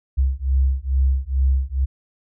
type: beating tone pair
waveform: sine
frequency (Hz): 65.41 / 67.71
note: C2 / C#2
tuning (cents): 0 / -40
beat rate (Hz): 2.3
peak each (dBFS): -19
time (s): 0.17-1.86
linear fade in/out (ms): 20
effects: none